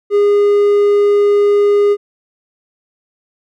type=tone; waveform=triangle; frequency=409.2 Hz; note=G#4; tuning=26 cents flat; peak=-6 dBFS; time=0.1-1.97 s; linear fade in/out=50 ms; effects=none